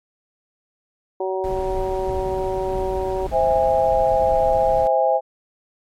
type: harmonic tone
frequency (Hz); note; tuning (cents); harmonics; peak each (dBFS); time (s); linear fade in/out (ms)
188.7; F#3; +34; 2 / 3 / 4 / 5; -23 / -27 / -29 / -31; 1.2-3.27; 5
type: noise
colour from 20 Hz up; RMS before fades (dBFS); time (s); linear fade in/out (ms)
brown; -30; 1.44-4.87; 0
type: chord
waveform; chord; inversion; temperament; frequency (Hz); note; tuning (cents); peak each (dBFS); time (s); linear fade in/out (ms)
sine; C augmented; none; just; 523.3 / 654.1 / 817.6; C5 / E5 / G#5; 0 / -14 / -27; -19; 3.31-5.21; 50
effects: MP3 64 kbps